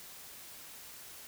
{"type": "silence", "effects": ["white hiss -50 dBFS RMS until 1.27 s"]}